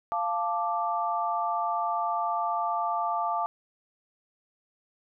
sine chord, D minor, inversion first, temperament equal with one note detuned, 694.8 / 880 / 1174.7 Hz, F5 / A5 / D6, -9 / 0 / 0 cents, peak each -30 dBFS, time 0.12-3.46 s, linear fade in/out 0 ms, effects none

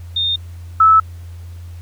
sine tone pair in turn, 3652 / 1306.6 Hz, A#7 / E6, -36 / -16 cents, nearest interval octave + tritone, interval 1780 cents, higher first, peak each -15 / -6 dBFS, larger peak second, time 0.16-0.36 / 0.8-1 s, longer neither, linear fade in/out 5 ms, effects added 86 Hz sine -30 dBFS peak until 1.81 s + pink hiss -50 dBFS RMS until 1.81 s

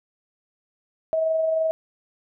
sine tone with amplitude modulation, 642 Hz, E5, 46 cents flat, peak -18 dBFS, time 1.13-1.71 s, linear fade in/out 0 ms, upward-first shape sine, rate 23.1 Hz, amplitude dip 30%, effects none

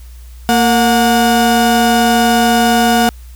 35% pulse tone pair together, 230.1 / 724.4 Hz, A#3 / F#5, -22 / -37 cents, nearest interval octave + minor sixth, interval 1985 cents, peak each -10 dBFS, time 0.49-3.09 s, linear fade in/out 0 ms, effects added 60 Hz sine -31 dBFS peak until 3.35 s + white hiss -47 dBFS RMS until 3.35 s

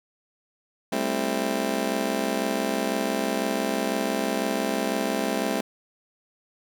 20% pulse chord, A minor seventh, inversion third, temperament just, 198 / 220 / 264 / 330 Hz, G3 / A3 / C4 / E4, +18 / 0 / +16 / +2 cents, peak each -26 / -25 / -24 / -27 dBFS, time 0.92-5.61 s, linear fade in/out 5 ms, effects none

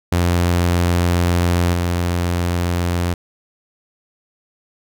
sawtooth tone with level steps, 87.31 Hz, F2, in tune, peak -10 / -13 dBFS, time 0.12-3.14 s, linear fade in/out 5 ms, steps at 1.73 s, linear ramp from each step 5 ms, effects none

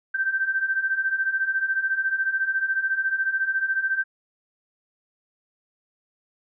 sine beating tone pair, 1549 / 1563 Hz, G6 / G6, -21 / -6 cents, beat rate 14 Hz, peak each -27 / -23 dBFS, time 0.14-4.04 s, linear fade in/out 10 ms, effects none

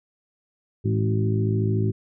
harmonic tone with a mistuned harmonic, 53.8 Hz, A1, 38 cents flat, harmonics 2 / 3 / 4 / 5 / 6 / 7, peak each -21 / -30 / -29 / -33 / -33 / -29 dBFS, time 0.84-1.92 s, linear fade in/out 20 ms, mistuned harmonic 4, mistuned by -50 cents, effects none

